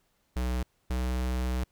square tone pair in turn, 62.1 / 62.79 Hz, B1 / B1, +10 / +29 cents, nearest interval unison, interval 19 cents, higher second, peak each -28 dBFS, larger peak neither, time 0.36-0.63 / 0.9-1.64 s, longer second, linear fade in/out 5 ms, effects pink hiss -72 dBFS RMS until 1.71 s

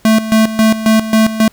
square tone with tremolo, 220 Hz, A3, in tune, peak -7 dBFS, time 0.05-1.48 s, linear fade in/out 2 ms, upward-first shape square, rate 3.7 Hz, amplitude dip 75%, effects pink hiss -48 dBFS RMS until 1.52 s

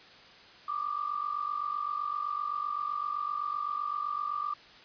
sine tone pair together, 1165.2 / 1213 Hz, D6 / D#6, -14 / -44 cents, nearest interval minor second, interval 70 cents, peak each -33 / -34 dBFS, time 0.68-4.54 s, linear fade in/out 5 ms, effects white hiss -53 dBFS RMS until 4.84 s + resampled to 11025 Hz

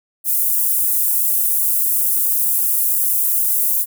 pink high-pass noise, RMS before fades -17 dBFS, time 0.24-3.86 s, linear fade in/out 50 ms, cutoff 11000 Hz, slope 24 dB/octave, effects none

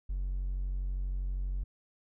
triangle tone, 46.25 Hz, F#1, in tune, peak -28 dBFS, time 0.09-1.64 s, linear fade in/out 10 ms, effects tanh soft clip ceiling -25 dBFS

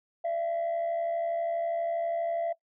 sine tone pair together, 603.7 / 676 Hz, D5 / E5, +48 / +43 cents, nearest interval major second, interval 195 cents, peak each -35 / -26 dBFS, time 0.24-2.53 s, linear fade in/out 10 ms, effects noise-tail reverb RT60 0.1 s tail -19 dB re dry + tanh soft clip ceiling -25 dBFS

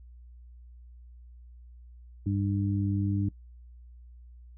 harmonic tone, 99.8 Hz, G2, 32 cents sharp, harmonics 1 / 2 / 3, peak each -27 / -32 / -32 dBFS, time 2.26-3.29 s, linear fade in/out 5 ms, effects noise-tail reverb RT60 0.1 s tail -21 dB re dry + added 60 Hz sine -47 dBFS peak until 4.57 s

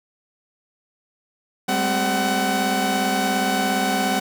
sawtooth tone cluster, 197.2 / 214.4 / 259.9 / 750 Hz, G3 / A3 / C4 / F#5, +11 / -45 / -11 / +23 cents, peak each -21 / -27 / -22 / -18 dBFS, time 1.68-4.2 s, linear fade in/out 10 ms, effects 8-bit

